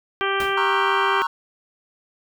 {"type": "harmonic tone", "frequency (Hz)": 392, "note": "G4", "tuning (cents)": 0, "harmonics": [1, 2, 3, 4, 5, 6, 7, 8], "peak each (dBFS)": [-25, -30, -25, -26, -33, -31, -36, -31], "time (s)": [0.21, 1.22], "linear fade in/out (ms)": 0}
{"type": "noise with exponential decay", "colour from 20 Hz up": "pink", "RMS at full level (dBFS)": -29, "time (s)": [0.4, 0.62], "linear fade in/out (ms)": 1, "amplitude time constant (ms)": 47}
{"type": "chord", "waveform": "triangle", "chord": "F# dominant seventh", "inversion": "first", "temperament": "equal with one note detuned", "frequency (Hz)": [932.3, 1090.9, 1318.5, 1480], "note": ["A#5", "C#6", "E6", "F#6"], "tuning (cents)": [0, -28, 0, 0], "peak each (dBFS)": [-23, -22, -28, -27], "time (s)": [0.57, 1.27], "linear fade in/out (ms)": 5}
{"effects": []}